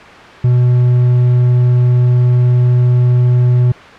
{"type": "tone", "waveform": "triangle", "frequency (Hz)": 123.47, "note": "B2", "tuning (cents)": 0, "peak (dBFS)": -5, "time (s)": [0.44, 3.72], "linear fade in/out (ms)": 5, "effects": ["white hiss -33 dBFS RMS until 3.98 s", "low-pass 2000 Hz 12 dB/octave"]}